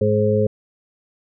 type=harmonic tone; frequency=106 Hz; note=G#2; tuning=36 cents sharp; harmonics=1 / 2 / 4 / 5; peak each=-20 / -22 / -19 / -20 dBFS; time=0.01-0.47 s; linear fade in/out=5 ms; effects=none